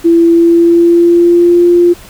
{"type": "tone with pitch glide", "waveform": "sine", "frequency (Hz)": [336, 348.7], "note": ["E4", "F4"], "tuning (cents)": [33, -3], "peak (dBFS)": -3, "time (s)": [0.04, 1.94], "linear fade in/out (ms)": 20, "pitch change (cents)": 64, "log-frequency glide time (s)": [0.29, 1.63], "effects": ["pink hiss -35 dBFS RMS until 2.09 s"]}